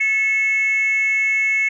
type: tone with frequency modulation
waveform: sine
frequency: 2189 Hz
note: C#7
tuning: 22 cents flat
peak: -14 dBFS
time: 0-1.69 s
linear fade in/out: 10 ms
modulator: 456 Hz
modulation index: 0.37
effects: tanh soft clip ceiling -12 dBFS